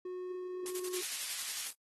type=tone; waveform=triangle; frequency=364.7 Hz; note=F#4; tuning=25 cents flat; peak=-36 dBFS; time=0.05-1.01 s; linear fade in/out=5 ms
type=noise with tremolo; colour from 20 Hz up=blue; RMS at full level=-39 dBFS; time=0.66-1.73 s; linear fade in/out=0 ms; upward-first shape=square; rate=11 Hz; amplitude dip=75%
type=high-pass noise; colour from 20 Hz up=pink; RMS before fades=-41 dBFS; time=0.92-1.69 s; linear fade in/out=20 ms; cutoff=2800 Hz; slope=12 dB/octave
effects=noise-tail reverb RT60 0.1 s tail -24 dB re dry + AAC 32 kbps